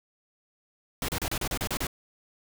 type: noise bursts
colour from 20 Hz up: pink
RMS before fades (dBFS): -30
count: 9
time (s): 1.02-1.869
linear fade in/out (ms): 2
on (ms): 65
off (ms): 33
effects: none